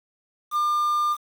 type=tone with quantisation; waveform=triangle; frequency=1200 Hz; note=D6; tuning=37 cents sharp; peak=-18 dBFS; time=0.51-1.17 s; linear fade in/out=50 ms; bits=7; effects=none